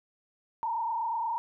sine tone with frequency modulation, 918 Hz, A#5, 27 cents flat, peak -28 dBFS, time 0.63-1.38 s, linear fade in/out 0 ms, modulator 28.4 Hz, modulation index 1.4, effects none

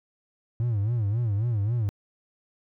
triangle tone with vibrato, 110 Hz, A2, in tune, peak -20 dBFS, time 0.6-1.89 s, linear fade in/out 0 ms, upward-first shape sine, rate 3.7 Hz, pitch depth 180 cents each way, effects tanh soft clip ceiling -16 dBFS

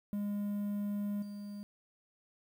triangle tone with level steps, 204.6 Hz, G#3, 26 cents flat, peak -31 / -39 dBFS, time 0.13-1.63 s, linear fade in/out 0 ms, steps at 1.22 s, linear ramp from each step 5 ms, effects 10-bit

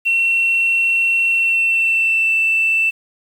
sine tone with pitch glide, 2717 to 2663 Hz, F7 to E7, -48 to +17 cents, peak -12 dBFS, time 0.05-2.91 s, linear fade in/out 20 ms, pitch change -35 cents, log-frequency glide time 1.29-2.36 s, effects tanh soft clip ceiling -8 dBFS + 7-bit

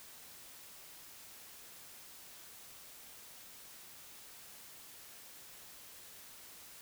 silence, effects white hiss -54 dBFS RMS until 6.81 s

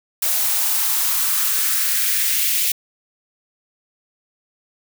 blue noise with high-pass filter sweep, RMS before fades -19 dBFS, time 0.22-2.72 s, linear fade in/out 5 ms, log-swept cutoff 610 to 2500 Hz, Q 2.2, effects none

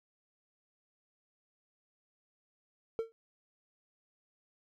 triangle tone with exponential decay, 452.8 Hz, A4, 50 cents sharp, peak -25 dBFS, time 2.99-3.12 s, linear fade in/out 0 ms, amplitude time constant 28 ms, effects tanh soft clip ceiling -21 dBFS

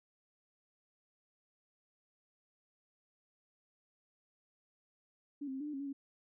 sine tone with pitch steps, 287 / 265 / 266.5 / 295.5 / 299.2 / 272.1 / 282.1 / 275.9 Hz, D4 / C4 / C4 / D4 / D4 / C#4 / C#4 / C#4, -40 / +22 / +32 / +11 / +32 / -32 / +30 / -8 cents, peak -38 dBFS, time 5.41-5.93 s, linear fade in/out 10 ms, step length 65 ms, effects none

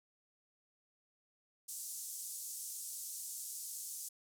pink band-pass noise, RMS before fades -45 dBFS, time 1.68-4.09 s, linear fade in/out 10 ms, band 6500 to 13000 Hz, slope 24 dB/octave, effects none

